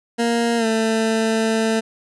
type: tone with pitch glide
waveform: 20% pulse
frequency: 233.9 to 222.7 Hz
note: A#3 to A3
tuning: +6 to +21 cents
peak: -12 dBFS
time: 0.18-1.81 s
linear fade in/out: 20 ms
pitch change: -85 cents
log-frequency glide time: 0.57-0.66 s
effects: resampled to 24000 Hz